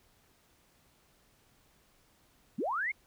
sine linear sweep, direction up, 159.2 to 2232 Hz, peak -30 dBFS, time 2.58-2.92 s, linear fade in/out 10 ms, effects pink hiss -67 dBFS RMS until 3.06 s

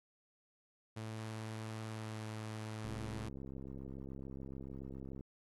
sawtooth tone with pitch glide, 110.2 to 108.93 Hz, A2 to A2, +3 to -17 cents, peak -38 dBFS, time 0.96-3.29 s, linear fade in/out 10 ms, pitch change -20 cents, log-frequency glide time 1.88-2.21 s
click train, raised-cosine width 3 ms, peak -35 dBFS, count 159, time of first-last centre 2.85-5.208 s, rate 67 Hz
effects AAC 32 kbps

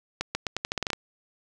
accelerating click train, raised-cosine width 0.2 ms, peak -10 dBFS, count 11, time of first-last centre 0.21-0.932 s, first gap 140 ms, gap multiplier 0.84, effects none

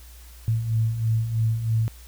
sine beating tone pair, 110 / 113.1 Hz, A2 / A2, 0 / +48 cents, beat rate 3.1 Hz, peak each -28 / -21 dBFS, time 0.48-1.88 s, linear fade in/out 0 ms, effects added 60 Hz sine -43 dBFS peak until 2.07 s + white hiss -51 dBFS RMS until 2.07 s

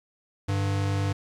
square tone pair together, 99 / 149.19 Hz, G2 / D3, +18 / +28 cents, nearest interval perfect fifth, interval 710 cents, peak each -25 / -34 dBFS, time 0.48-1.13 s, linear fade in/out 10 ms, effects low-pass 8000 Hz 12 dB/octave + 10-bit

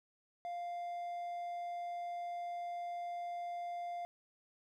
triangle tone, 698.5 Hz, F5, in tune, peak -37 dBFS, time 0.45-4.05 s, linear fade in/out 0 ms, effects none

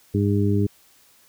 harmonic tone, 101.3 Hz, G#2, 43 cents flat, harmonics 1 / 2 / 3 / 4, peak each -20 / -23 / -25 / -26 dBFS, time 0.14-0.67 s, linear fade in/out 10 ms, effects white hiss -56 dBFS RMS until 1.28 s

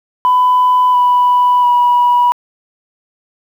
sine tone with pitch steps, 1000 / 986.8 / 973.8 Hz, B5 / B5 / B5, +21 / -2 / -25 cents, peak -6 dBFS, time 0.25-2.32 s, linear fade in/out 0 ms, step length 690 ms, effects tanh soft clip ceiling -4 dBFS + 7-bit

